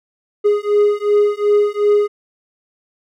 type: beating tone pair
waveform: triangle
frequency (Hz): 412.6 / 415.3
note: G#4 / G#4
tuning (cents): -11 / 0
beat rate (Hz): 2.7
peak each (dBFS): -13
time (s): 0.44-2.08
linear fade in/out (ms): 20
effects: none